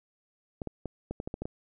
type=clicks; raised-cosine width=2 ms; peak=-21 dBFS; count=9; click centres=0.618 / 0.673 / 0.857 / 1.11 / 1.201 / 1.275 / 1.341 / 1.42 / 1.455 s; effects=none